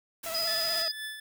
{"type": "noise", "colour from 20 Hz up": "white", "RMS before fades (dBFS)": -39, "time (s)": [0.23, 0.83], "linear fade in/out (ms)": 10}
{"type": "tone with vibrato", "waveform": "sawtooth", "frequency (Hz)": 657, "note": "E5", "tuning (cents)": -6, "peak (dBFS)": -31, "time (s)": [0.26, 0.88], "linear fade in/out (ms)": 0, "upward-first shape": "triangle", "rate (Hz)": 16, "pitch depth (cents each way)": 55}
{"type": "tone", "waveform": "triangle", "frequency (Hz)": 4978, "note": "D#8", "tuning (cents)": 0, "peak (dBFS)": -27, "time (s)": [0.34, 0.92], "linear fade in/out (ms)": 10}
{"type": "tone with tremolo", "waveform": "25% pulse", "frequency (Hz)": 1740, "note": "A6", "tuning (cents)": -20, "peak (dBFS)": -30, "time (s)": [0.47, 1.2], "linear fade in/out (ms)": 5, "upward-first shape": "triangle", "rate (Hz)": 3.9, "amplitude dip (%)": 60}
{"effects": []}